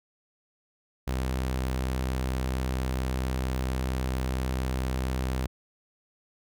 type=tone; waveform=sawtooth; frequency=64.4 Hz; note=C2; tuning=27 cents flat; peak=-23 dBFS; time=1.07-5.47 s; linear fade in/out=10 ms; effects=none